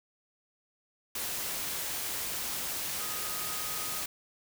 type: tone in noise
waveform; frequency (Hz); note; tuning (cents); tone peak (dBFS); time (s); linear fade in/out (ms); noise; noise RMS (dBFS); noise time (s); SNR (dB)
sine; 1251; D#6; +9; -44; 3-4.02; 5; white; -35; 1.15-4.06; -12
effects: none